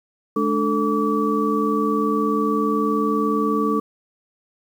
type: tone cluster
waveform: sine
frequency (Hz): 213 / 292.9 / 441.2 / 1150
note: G#3 / D4 / A4 / D6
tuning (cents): +44 / -5 / +5 / -37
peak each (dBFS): -23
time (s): 0.36-3.8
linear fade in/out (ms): 5
effects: 8-bit